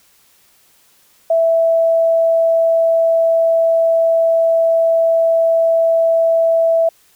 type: tone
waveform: sine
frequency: 659.3 Hz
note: E5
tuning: in tune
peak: -10 dBFS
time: 1.3-6.89 s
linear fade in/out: 5 ms
effects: white hiss -53 dBFS RMS until 7.15 s